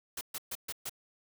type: noise bursts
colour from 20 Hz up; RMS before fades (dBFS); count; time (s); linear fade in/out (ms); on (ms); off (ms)
white; -38; 5; 0.17-0.895; 5; 41; 130
effects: none